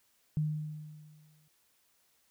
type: tone with exponential decay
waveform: sine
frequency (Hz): 152.7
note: D#3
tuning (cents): -32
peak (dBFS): -26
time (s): 0.37-1.48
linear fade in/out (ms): 0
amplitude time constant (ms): 240
effects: white hiss -71 dBFS RMS until 2.3 s